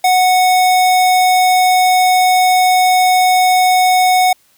square tone, 737 Hz, F#5, 7 cents flat, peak -9 dBFS, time 0.04-4.33 s, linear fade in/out 5 ms, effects white hiss -54 dBFS RMS until 4.57 s

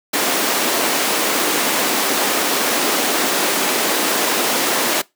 pink high-pass noise, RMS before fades -18 dBFS, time 0.13-5.02 s, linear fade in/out 10 ms, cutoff 260 Hz, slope 24 dB/octave, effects noise-tail reverb RT60 0.2 s tail -22 dB re dry

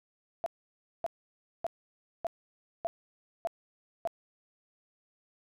sine tone bursts, 674 Hz, E5, 38 cents sharp, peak -28 dBFS, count 7, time 0.44-4.074 s, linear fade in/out 0 ms, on 22 ms, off 580 ms, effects none

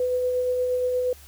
sine tone with tremolo, 500 Hz, B4, 21 cents sharp, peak -20 dBFS, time 0-1.13 s, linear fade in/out 2 ms, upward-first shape sine, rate 8.5 Hz, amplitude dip 25%, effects added 72 Hz sine -48 dBFS peak until 1.27 s + white hiss -50 dBFS RMS until 1.27 s

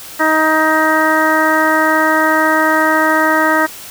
harmonic tone, 314.1 Hz, D#4, 16 cents sharp, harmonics 1 / 2 / 3 / 4 / 5 / 6, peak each -17 / -17 / -17 / -17 / -17 / -17 dBFS, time 0.19-3.67 s, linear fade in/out 20 ms, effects white hiss -32 dBFS RMS until 3.9 s

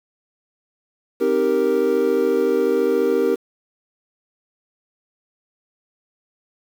triangle chord, C minor seventh, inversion none, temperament equal, 261.6 / 311.1 / 392 / 466.2 Hz, C4 / Eb4 / G4 / Bb4, 0 / 0 / 0 / 0 cents, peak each -23 / -23 / -18 / -17 dBFS, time 1.2-3.36 s, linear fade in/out 20 ms, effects 7-bit

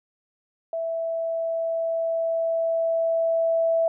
sine tone with level ramp, 659.3 Hz, E5, in tune, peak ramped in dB -25 to -18 dBFS, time 0.73-3.88 s, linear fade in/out 2 ms, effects none

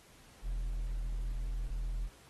sine tone with hard clipping, 41.29 Hz, E1, 4 cents sharp, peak -34 dBFS, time 0.42-2.1 s, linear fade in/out 50 ms, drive 3 dB, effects pink hiss -60 dBFS RMS until 2.29 s + AAC 32 kbps

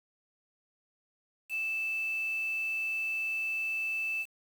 sine tone with quantisation, 2637 Hz, E7, in tune, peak -30 dBFS, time 1.49-4.26 s, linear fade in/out 50 ms, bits 8, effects none

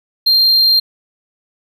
triangle tone, 4186 Hz, C8, in tune, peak -7 dBFS, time 0.26-0.8 s, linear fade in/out 10 ms, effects none

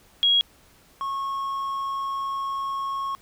sine / triangle tone pair in turn, 3300 / 1094.3 Hz, G#7 / C#6, -12 / -23 cents, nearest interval octave + perfect fifth, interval 1911 cents, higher first, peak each -16 / -24 dBFS, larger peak first, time 0.23-0.41 / 1.01-3.15 s, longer second, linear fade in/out 0 ms, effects pink hiss -56 dBFS RMS until 3.21 s

